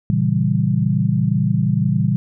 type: chord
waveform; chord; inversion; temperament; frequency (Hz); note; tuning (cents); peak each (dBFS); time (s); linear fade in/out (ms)
sine; A# diminished seventh; none; equal; 116.54 / 138.59 / 164.81 / 196; A#2 / C#3 / E3 / G3; 0 / 0 / 0 / 0; -20; 0.1-2.16; 0
effects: none